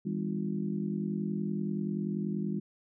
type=harmonic tone with a mistuned harmonic; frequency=50.5 Hz; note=G#1; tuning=48 cents flat; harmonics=3 / 4 / 5 / 6 / 7; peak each=-36 / -32 / -43 / -41 / -41 dBFS; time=0.05-2.6 s; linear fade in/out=10 ms; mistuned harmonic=3; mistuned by=+120 cents; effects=none